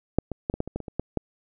clicks, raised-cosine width 2 ms, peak -6 / -17 / -12 / -16 / -12 / -21 / -16 / -22 / -22 / -12 / -11 dBFS, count 11, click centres 0.186 / 0.317 / 0.499 / 0.54 / 0.604 / 0.676 / 0.76 / 0.803 / 0.882 / 0.996 / 1.173 s, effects none

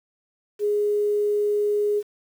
sine tone with quantisation, 415 Hz, G#4, 1 cent flat, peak -19 dBFS, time 0.59-2.03 s, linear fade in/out 50 ms, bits 8, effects none

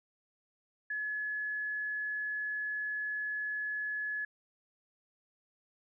sine tone, 1703 Hz, G#6, 43 cents sharp, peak -33 dBFS, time 0.9-4.25 s, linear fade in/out 5 ms, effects none

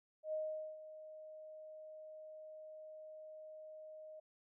sine tone with ADSR envelope, 622.3 Hz, D#5, in tune, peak -36 dBFS, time 0.23-4.2 s, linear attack 99 ms, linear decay 440 ms, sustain -14 dB, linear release 8 ms, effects none

